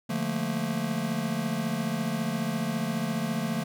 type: chord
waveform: square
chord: Bb major seventh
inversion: first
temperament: just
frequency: 145.68 / 174.81 / 218.5 / 233.1 Hz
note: D3 / F3 / A3 / Bb3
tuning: -14 / +2 / -12 / 0 cents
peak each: -36 / -34 / -32 / -34 dBFS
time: 0.09-3.64 s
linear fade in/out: 10 ms
effects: none

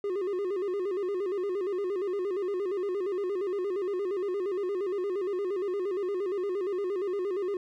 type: tone with vibrato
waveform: triangle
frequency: 383.4 Hz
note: G4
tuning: 38 cents flat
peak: -26 dBFS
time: 0.04-7.57 s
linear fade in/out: 2 ms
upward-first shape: square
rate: 8.6 Hz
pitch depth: 100 cents each way
effects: none

